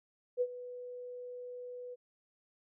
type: tone with ADSR envelope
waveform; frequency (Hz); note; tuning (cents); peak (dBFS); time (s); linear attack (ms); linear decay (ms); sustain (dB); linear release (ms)
sine; 493.9; B4; 0; -26; 0.37-1.96; 41; 56; -16; 28
effects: none